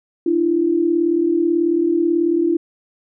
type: tone pair together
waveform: sine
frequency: 301.4 / 339.7 Hz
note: D4 / F4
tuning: +45 / -48 cents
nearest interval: major second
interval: 207 cents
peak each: -20 / -15 dBFS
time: 0.26-2.57 s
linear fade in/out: 5 ms
effects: none